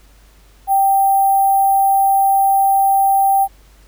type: tone with sample-and-hold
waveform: sine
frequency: 784 Hz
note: G5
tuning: in tune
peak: -10 dBFS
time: 0.67-3.48 s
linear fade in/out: 50 ms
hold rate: 11025 Hz
effects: added 49 Hz sine -45 dBFS peak until 3.87 s + pink hiss -52 dBFS RMS until 3.87 s